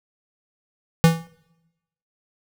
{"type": "tone with exponential decay", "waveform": "square", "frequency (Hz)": 164.81, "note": "E3", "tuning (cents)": 0, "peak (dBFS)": -8, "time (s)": [1.04, 1.27], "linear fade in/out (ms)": 0, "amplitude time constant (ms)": 50, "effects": ["noise-tail reverb RT60 1.0 s tail -24 dB re dry"]}